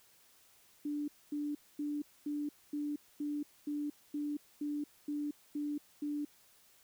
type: tone bursts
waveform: sine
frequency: 293.7 Hz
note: D4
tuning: in tune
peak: -34 dBFS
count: 12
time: 0.85-6.25 s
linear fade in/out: 5 ms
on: 230 ms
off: 240 ms
effects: white hiss -65 dBFS RMS until 6.83 s